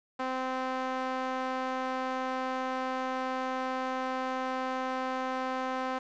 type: tone with band-pass filter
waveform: sawtooth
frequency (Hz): 259.1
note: C4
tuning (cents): -17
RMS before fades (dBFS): -33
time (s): 0.19-5.99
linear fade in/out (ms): 10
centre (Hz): 1000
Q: 1.1
effects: resampled to 16000 Hz + 9-bit